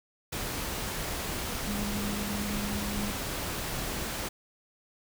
sine tone in noise, 205.1 Hz, G#3, 21 cents flat, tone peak -33 dBFS, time 1.67-3.11 s, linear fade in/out 10 ms, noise pink, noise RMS -34 dBFS, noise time 0.32-4.29 s, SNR -2 dB, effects none

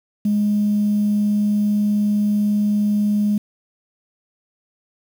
sine tone, 207.7 Hz, G#3, in tune, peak -14 dBFS, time 0.25-3.38 s, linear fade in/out 5 ms, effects tanh soft clip ceiling -11 dBFS + 7-bit

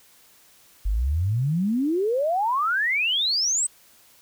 sine exponential sweep, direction up, 45.17 to 8372 Hz, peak -20 dBFS, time 0.85-3.67 s, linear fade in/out 10 ms, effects white hiss -55 dBFS RMS until 4.21 s

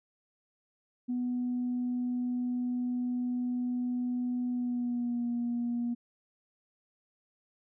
sine tone with pitch glide, 246.9 to 238.8 Hz, B3 to A#3, 0 to +42 cents, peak -28 dBFS, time 1.08-5.95 s, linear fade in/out 20 ms, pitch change -58 cents, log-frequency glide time 4.49-5.26 s, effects tanh soft clip ceiling -25 dBFS

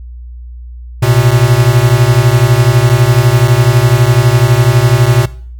square beating tone pair, 116.54 / 128.54 Hz, A#2 / C3, 0 / -30 cents, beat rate 12 Hz, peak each -10 dBFS, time 1.02-5.26 s, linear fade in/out 10 ms, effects noise-tail reverb RT60 0.5 s tail -18 dB re dry + added 60 Hz sine -25 dBFS peak until 5.59 s

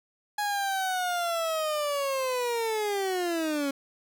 30% pulse linear sweep, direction down, 835 to 273 Hz, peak -24 dBFS, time 0.38-3.71 s, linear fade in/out 5 ms, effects none

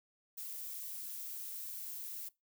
violet noise, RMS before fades -44 dBFS, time 0.37-2.29 s, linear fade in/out 10 ms, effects noise-tail reverb RT60 0.2 s tail -21 dB re dry

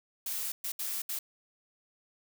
blue noise bursts at uneven times, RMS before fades -35 dBFS, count 4, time 0.26-0.52 / 0.64-0.72 / 0.79-1.02 / 1.09-1.19 s, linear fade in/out 5 ms, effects none

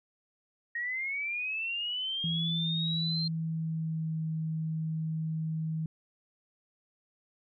sine linear sweep, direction up, 1864.7 to 4192 Hz, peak -31 dBFS, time 0.75-3.28 s, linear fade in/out 5 ms
sine tone with pitch glide, 164.81 to 159.2 Hz, E3 to D#3, 0 to +40 cents, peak -30 dBFS, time 2.24-5.86 s, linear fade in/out 2 ms, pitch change -60 cents, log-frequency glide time 2.57-4.23 s
effects none

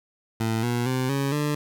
20% pulse tone with pitch steps, 112.3 / 120.36 / 129 / 138.26 / 148.18 Hz, A2 / B2 / C3 / C#3 / D3, +36 / -44 / -24 / -4 / +16 cents, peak -18 dBFS, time 0.4-1.55 s, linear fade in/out 5 ms, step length 230 ms, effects none

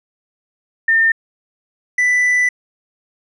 sine / triangle tone pair in turn, 1810 / 1984.6 Hz, A6 / B6, +48 / +8 cents, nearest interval major second, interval 160 cents, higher second, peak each -10 dBFS, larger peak neither, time 0.88-1.12 / 1.98-2.49 s, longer second, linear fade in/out 5 ms, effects resampled to 24000 Hz

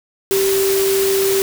sine tone in noise, 389.3 Hz, G4, 12 cents flat, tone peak -14 dBFS, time 0.31-1.42 s, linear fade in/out 0 ms, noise white, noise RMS -22 dBFS, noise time 0.31-1.42 s, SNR +5 dB, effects none

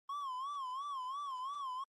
triangle tone with vibrato, 1081 Hz, C#6, 44 cents flat, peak -36 dBFS, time 0.09-1.84 s, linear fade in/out 5 ms, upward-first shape sine, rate 2.9 Hz, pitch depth 130 cents each way, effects Opus 24 kbps

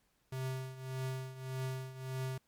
square tone with tremolo, 130.81 Hz, C3, in tune, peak -35 dBFS, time 0.32-2.38 s, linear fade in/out 5 ms, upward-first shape triangle, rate 1.7 Hz, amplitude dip 80%, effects pink hiss -75 dBFS RMS until 2.47 s + MP3 96 kbps

